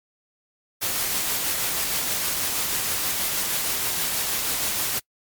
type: noise with tremolo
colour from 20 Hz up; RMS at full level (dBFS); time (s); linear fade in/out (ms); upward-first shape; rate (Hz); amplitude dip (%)
white; -24; 0.81-5; 20; triangle; 6.3; 25
effects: noise-tail reverb RT60 0.1 s tail -26 dB re dry + MP3 96 kbps